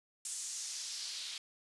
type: noise with band-pass filter sweep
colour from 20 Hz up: white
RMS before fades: -42 dBFS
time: 0.25-1.38 s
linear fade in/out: 2 ms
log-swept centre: 7900 to 3800 Hz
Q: 2.1
effects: resampled to 24000 Hz